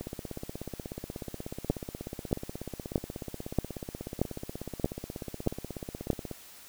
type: two click trains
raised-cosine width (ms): 2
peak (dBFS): -23 / -11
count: 105 / 8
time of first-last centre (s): 0.01-6.313 / 1.7-6.103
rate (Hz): 16.5 / 1.59
effects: white hiss -51 dBFS RMS until 6.68 s